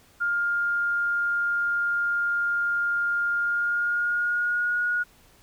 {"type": "tone with pitch glide", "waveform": "sine", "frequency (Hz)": [1407, 1445.7], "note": ["F6", "F#6"], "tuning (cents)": [12, -41], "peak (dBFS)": -22, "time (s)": [0.2, 5.04], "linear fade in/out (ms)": 20, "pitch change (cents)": 47, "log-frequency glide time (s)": [3.34, 4.81], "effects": ["pink hiss -57 dBFS RMS until 5.42 s"]}